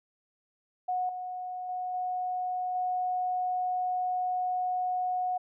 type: tone with level steps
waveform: sine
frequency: 731 Hz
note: F#5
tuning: 21 cents flat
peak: -27 / -34 / -31 / -29 / -27 dBFS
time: 0.88-5.38 s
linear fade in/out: 10 ms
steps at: 1.09 / 1.69 / 1.94 / 2.75 s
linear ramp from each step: 2 ms
effects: none